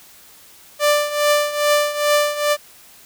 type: tone with tremolo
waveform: sawtooth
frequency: 590 Hz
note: D5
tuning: 8 cents sharp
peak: -8 dBFS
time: 0.79-2.57 s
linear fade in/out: 50 ms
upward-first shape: triangle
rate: 2.4 Hz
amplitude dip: 80%
effects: white hiss -46 dBFS RMS until 3.05 s